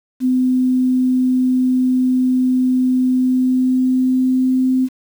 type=tone with pitch glide; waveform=sine; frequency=255 to 258.3 Hz; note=C4 to C4; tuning=-44 to -22 cents; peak=-12 dBFS; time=0.2-4.89 s; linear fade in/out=50 ms; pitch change=+22 cents; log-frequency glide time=3.15-4.72 s; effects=7-bit